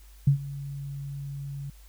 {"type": "tone with ADSR envelope", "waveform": "sine", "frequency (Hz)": 140, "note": "C#3", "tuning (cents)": 18, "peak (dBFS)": -14, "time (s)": [0.27, 1.7], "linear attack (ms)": 6, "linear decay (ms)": 98, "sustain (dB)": -19, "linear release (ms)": 4, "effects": ["added 50 Hz sine -48 dBFS peak until 1.88 s", "white hiss -59 dBFS RMS until 1.88 s"]}